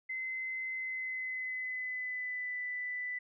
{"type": "tone with pitch glide", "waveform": "sine", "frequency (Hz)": [2054, 1988.6], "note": ["C7", "B6"], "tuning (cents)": [-33, 11], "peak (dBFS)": -35, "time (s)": [0.09, 3.19], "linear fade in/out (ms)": 10, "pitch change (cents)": -56, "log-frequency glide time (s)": [0.73, 2.6], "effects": []}